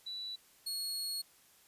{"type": "tone pair in turn", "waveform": ["sine", "sawtooth"], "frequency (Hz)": [3951, 4329], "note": ["B7", "C#8"], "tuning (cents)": [0, -42], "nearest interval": "major second", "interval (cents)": 158, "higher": "second", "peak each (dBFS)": [-39, -33], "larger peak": "second", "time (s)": [[0.06, 0.36], [0.66, 1.22]], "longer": "second", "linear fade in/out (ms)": 10, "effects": ["white hiss -64 dBFS RMS until 1.67 s", "resampled to 32000 Hz"]}